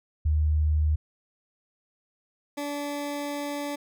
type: tone pair in turn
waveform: sine / 20% pulse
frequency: 76.5 / 288.8 Hz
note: D#2 / D4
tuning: -29 / -29 cents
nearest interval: octave + major seventh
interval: 2300 cents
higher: second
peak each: -20 / -25 dBFS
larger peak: first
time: 0.25-0.96 / 2.57-3.76 s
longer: second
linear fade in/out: 10 ms
effects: none